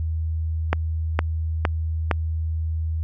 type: click train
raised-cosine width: 0.5 ms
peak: -4 dBFS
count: 4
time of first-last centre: 0.73-2.112 s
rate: 2.17 Hz
effects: added 80 Hz sine -22 dBFS peak until 3.03 s